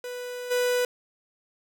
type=tone with level steps; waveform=45% pulse; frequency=493.9 Hz; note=B4; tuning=in tune; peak=-33 / -22 dBFS; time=0.04-0.85 s; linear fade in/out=2 ms; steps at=0.5 s; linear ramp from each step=20 ms; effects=none